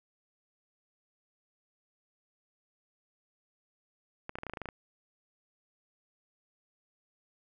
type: clicks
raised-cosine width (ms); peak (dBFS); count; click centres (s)
0.5; -23; 11; 4.294 / 4.355 / 4.386 / 4.434 / 4.467 / 4.497 / 4.536 / 4.572 / 4.617 / 4.657 / 4.688
effects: none